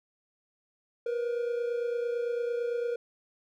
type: tone pair together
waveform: triangle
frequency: 474.2 / 503.1 Hz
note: A#4 / B4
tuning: +30 / +32 cents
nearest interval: minor second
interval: 102 cents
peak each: -27 / -35 dBFS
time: 1.06-2.96 s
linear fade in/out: 5 ms
effects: none